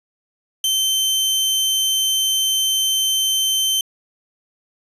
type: tone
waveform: sawtooth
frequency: 3098 Hz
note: G7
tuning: 21 cents flat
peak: -13 dBFS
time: 0.64-3.81 s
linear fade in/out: 2 ms
effects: resampled to 32000 Hz + 8-bit